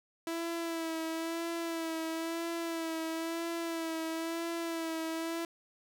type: tone with vibrato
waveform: sawtooth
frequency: 329.6 Hz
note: E4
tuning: in tune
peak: -30 dBFS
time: 0.27-5.45 s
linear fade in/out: 2 ms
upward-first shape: sine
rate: 1 Hz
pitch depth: 34 cents each way
effects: none